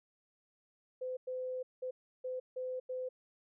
sine tone bursts at uneven times, 510 Hz, C5, 44 cents flat, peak -36 dBFS, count 6, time 1.01-1.17 / 1.27-1.63 / 1.82-1.91 / 2.24-2.4 / 2.56-2.8 / 2.89-3.09 s, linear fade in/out 10 ms, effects none

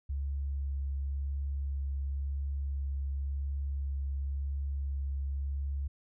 sine tone with vibrato, 69.3 Hz, C#2, in tune, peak -31 dBFS, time 0.09-5.88 s, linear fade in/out 10 ms, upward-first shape sine, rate 0.94 Hz, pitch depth 11 cents each way, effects none

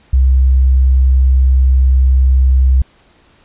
sine tone, 65.1 Hz, C2, 8 cents flat, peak -6 dBFS, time 0.13-2.82 s, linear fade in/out 5 ms, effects pink hiss -50 dBFS RMS until 3.44 s + resampled to 8000 Hz

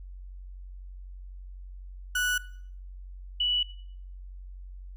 35% pulse / sine tone pair in turn, 1476 / 2952 Hz, F#6 / F#7, -5 / -5 cents, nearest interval octave, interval 1200 cents, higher second, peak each -23 dBFS, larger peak neither, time 2.15-2.38 / 3.4-3.63 s, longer neither, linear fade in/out 5 ms, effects noise-tail reverb RT60 0.6 s tail -19 dB re dry + added 46 Hz sine -40 dBFS peak until 4.96 s

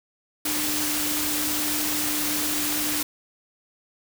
sine tone in noise, 300 Hz, D4, 37 cents sharp, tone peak -31 dBFS, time 0.45-3.03 s, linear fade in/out 5 ms, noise white, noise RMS -26 dBFS, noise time 0.45-3.03 s, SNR -8 dB, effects none

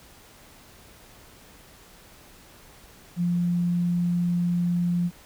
sine tone, 174.61 Hz, F3, in tune, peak -21 dBFS, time 3.16-5.11 s, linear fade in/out 50 ms, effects pink hiss -51 dBFS RMS until 5.25 s

